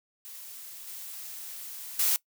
blue noise with level steps, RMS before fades -44 / -41 / -25 dBFS, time 0.25-2.16 s, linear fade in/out 0 ms, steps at 0.87 / 1.99 s, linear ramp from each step 5 ms, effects noise-tail reverb RT60 0.1 s tail -21 dB re dry

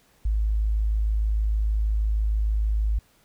sine tone, 53.2 Hz, G#1, 42 cents sharp, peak -20 dBFS, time 0.25-2.99 s, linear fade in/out 5 ms, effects pink hiss -61 dBFS RMS until 3.24 s

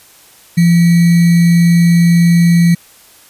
sine tone with sample-and-hold, 170.8 Hz, F3, 38 cents flat, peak -5 dBFS, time 0.57-2.75 s, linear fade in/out 10 ms, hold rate 2100 Hz, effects white hiss -43 dBFS RMS until 3.29 s + resampled to 32000 Hz

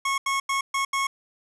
25% pulse tone bursts at uneven times, 1095 Hz, C#6, 22 cents flat, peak -19 dBFS, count 5, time 0.05-0.18 / 0.26-0.4 / 0.49-0.61 / 0.74-0.85 / 0.93-1.07 s, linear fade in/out 5 ms, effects resampled to 24000 Hz + 8-bit

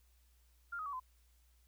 sine tone with pitch steps, 1396.9 / 1259 / 1134.6 / 1022.6 Hz, F6 / D#6 / C#6 / C6, 0 / +20 / +40 / -40 cents, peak -39 dBFS, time 0.72-1 s, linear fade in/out 10 ms, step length 70 ms, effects added 60 Hz sine -66 dBFS peak until 1.67 s + white hiss -75 dBFS RMS until 1.67 s

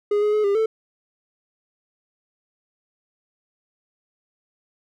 triangle tone with pitch steps, 413.1 / 419.6 / 425.3 / 400.6 / 442.4 Hz, G#4 / G#4 / G#4 / G4 / A4, -9 / +18 / +41 / +38 / +9 cents, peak -15 dBFS, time 0.11-0.66 s, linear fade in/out 5 ms, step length 110 ms, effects none

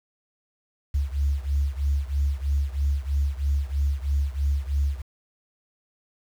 sine beating tone pair, 69.3 / 72.4 Hz, C#2 / D2, 0 / -24 cents, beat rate 3.1 Hz, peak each -23 / -25 dBFS, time 0.94-5.02 s, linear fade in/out 10 ms, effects tanh soft clip ceiling -15 dBFS + 8-bit

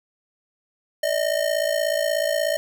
square ring-modulated tone, 613 Hz, D#5, 26 cents flat, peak -18 dBFS, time 1.03-2.57 s, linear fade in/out 0 ms, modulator 28.3 Hz, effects none

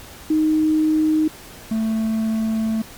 sine / triangle tone pair in turn, 311.1 / 221.2 Hz, D#4 / A3, 0 / +9 cents, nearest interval tritone, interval 591 cents, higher first, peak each -14 / -16 dBFS, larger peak first, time 0.3-1.28 / 1.71-2.82 s, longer second, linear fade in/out 5 ms, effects pink hiss -40 dBFS RMS until 2.97 s + MP3 96 kbps

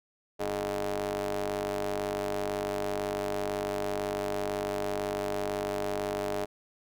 sawtooth ring-modulated tone, 98 Hz, G2, in tune, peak -23 dBFS, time 0.39-6.46 s, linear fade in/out 20 ms, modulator 516 Hz, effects none

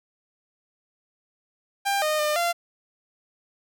sawtooth tone with pitch steps, 796 / 614 / 603 / 689 Hz, G5 / D#5 / D5 / F5, +26 / -23 / +46 / -24 cents, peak -18 dBFS, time 1.85-2.53 s, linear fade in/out 20 ms, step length 170 ms, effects none

